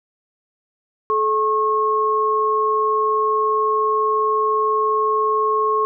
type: tone pair together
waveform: sine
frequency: 431.4 / 1087 Hz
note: A4 / C#6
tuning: -34 / -34 cents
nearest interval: octave + major third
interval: 1600 cents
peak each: -20 / -17 dBFS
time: 1.1-5.85 s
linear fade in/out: 0 ms
effects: none

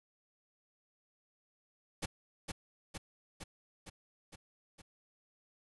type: noise with echo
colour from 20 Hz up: pink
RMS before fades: -37 dBFS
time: 2.02-2.06 s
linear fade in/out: 10 ms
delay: 460 ms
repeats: 6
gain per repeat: -3 dB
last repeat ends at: 4.82 s
effects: resampled to 24000 Hz

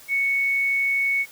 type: tone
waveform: sine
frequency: 2217 Hz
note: C#7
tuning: in tune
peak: -19 dBFS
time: 0.08-1.26 s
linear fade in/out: 50 ms
effects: white hiss -47 dBFS RMS until 1.31 s

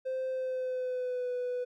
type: tone with pitch glide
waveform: triangle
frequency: 520 to 495.4 Hz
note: C5 to B4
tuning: -11 to +5 cents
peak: -28 dBFS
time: 0.05-1.65 s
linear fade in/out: 20 ms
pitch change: -84 cents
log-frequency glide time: 0.3-1.31 s
effects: tanh soft clip ceiling -26 dBFS

